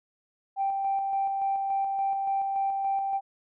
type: tone with tremolo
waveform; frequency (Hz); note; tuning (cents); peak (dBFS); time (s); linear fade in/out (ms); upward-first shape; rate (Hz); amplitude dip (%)
sine; 784; G5; 0; -23; 0.56-3.21; 50; square; 3.5; 30
effects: tanh soft clip ceiling -19 dBFS